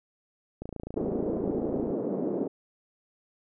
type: click train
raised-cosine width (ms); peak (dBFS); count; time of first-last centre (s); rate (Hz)
2; -23; 37; 0.62-1.906; 28
type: band-pass noise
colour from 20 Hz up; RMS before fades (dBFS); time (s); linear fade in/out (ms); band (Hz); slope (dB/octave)
white; -30; 0.96-2.48; 10; 200 to 460; 24
effects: none